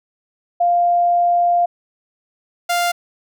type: tone pair in turn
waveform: sine / sawtooth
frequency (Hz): 698.5 / 698.5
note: F5 / F5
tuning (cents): 0 / 0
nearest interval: unison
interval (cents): 0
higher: neither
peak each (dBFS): -12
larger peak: neither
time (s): 0.6-1.66 / 2.69-2.92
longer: first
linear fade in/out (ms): 10
effects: none